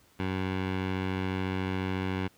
15% pulse tone with low-pass filter, 94 Hz, F#2, 28 cents sharp, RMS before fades -31 dBFS, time 0.19-2.28 s, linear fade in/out 10 ms, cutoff 2700 Hz, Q 1.5, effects pink hiss -62 dBFS RMS until 2.37 s + high-pass 60 Hz 12 dB/octave

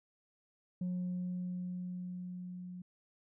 sine tone with level ramp, 180.2 Hz, F#3, 45 cents flat, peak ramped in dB -31 to -43 dBFS, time 0.81-2.82 s, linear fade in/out 5 ms, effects tanh soft clip ceiling -32 dBFS

